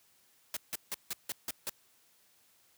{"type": "noise bursts", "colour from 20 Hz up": "white", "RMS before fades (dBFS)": -36, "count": 7, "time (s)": [0.54, 1.696], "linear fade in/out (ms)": 2, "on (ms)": 28, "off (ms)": 160, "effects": ["white hiss -67 dBFS RMS until 2.77 s", "high-pass 60 Hz 12 dB/octave"]}